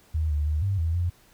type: tone with pitch steps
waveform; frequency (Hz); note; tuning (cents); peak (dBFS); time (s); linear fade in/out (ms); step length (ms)
sine; 78.5 / 74.1 / 76.3 / 98.2 / 81.9 / 87.5; D#2 / D2 / D#2 / G2 / E2 / F2; +16 / +16 / -33 / +4 / -11 / +4; -22; 0.14-1.1; 10; 160
effects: pink hiss -58 dBFS RMS until 1.33 s